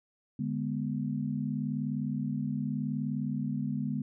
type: chord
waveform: sine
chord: G# diminished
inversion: second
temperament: equal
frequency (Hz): 146.83 / 207.7 / 246.9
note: D3 / G#3 / B3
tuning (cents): 0 / 0 / 0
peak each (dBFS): -34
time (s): 0.39-4.02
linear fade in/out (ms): 5
effects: none